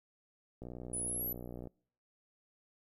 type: click train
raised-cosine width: 2 ms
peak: -32 dBFS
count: 65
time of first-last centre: 0.62-1.673 s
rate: 60.8 Hz
type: linear sweep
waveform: sine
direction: up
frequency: 9740 to 12000 Hz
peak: -35 dBFS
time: 0.93-1.33 s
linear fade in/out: 5 ms
effects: noise-tail reverb RT60 0.6 s tail -26 dB re dry